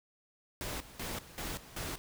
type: noise with tremolo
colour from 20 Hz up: pink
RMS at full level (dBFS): -39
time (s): 0.61-1.98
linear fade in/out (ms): 0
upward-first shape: square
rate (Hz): 2.6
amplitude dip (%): 80
effects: none